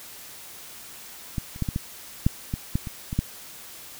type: clicks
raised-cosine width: 5 ms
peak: -14 / -27 / -12 / -14 / -13 / -6 / -14 / -10 / -20 / -17 / -9 dBFS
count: 11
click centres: 1.382 / 1.561 / 1.623 / 1.688 / 1.761 / 2.265 / 2.539 / 2.755 / 2.872 / 3.129 / 3.19 s
effects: white hiss -43 dBFS RMS until 3.99 s